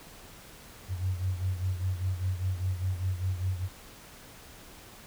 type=beating tone pair; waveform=sine; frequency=91.6 / 96.6 Hz; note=F#2 / G2; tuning=-17 / -25 cents; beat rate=5 Hz; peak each=-29 / -34 dBFS; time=0.88-3.69 s; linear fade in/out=50 ms; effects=pink hiss -50 dBFS RMS until 5.06 s